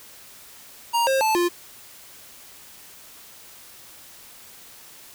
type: tone with pitch steps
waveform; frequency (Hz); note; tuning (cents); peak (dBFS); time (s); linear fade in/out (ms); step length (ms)
square; 937 / 534 / 875 / 349.5; A#5 / C5 / A5 / F4; +9 / +35 / -10 / +1; -19; 0.93-1.49; 20; 140
effects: white hiss -46 dBFS RMS until 5.14 s